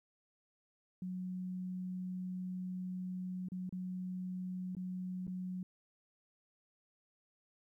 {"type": "tone with dropouts", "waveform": "sine", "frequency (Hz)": 183.5, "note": "F#3", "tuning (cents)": -14, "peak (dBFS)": -38, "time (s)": [1.02, 5.63], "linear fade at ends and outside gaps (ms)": 2, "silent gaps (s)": [[3.486, 3.519], [3.693, 3.725], [4.751, 4.767], [5.269, 5.278]], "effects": ["13-bit"]}